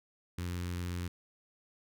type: tone with notch filter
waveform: sawtooth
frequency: 88.3 Hz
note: F2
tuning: 20 cents sharp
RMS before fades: -37 dBFS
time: 0.38-1.08 s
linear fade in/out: 5 ms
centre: 670 Hz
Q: 0.79
effects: none